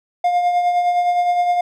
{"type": "tone with tremolo", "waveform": "triangle", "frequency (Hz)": 708, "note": "F5", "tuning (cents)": 23, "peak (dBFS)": -10, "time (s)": [0.24, 1.61], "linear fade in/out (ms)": 5, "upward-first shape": "triangle", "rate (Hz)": 9.7, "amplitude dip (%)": 50, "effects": []}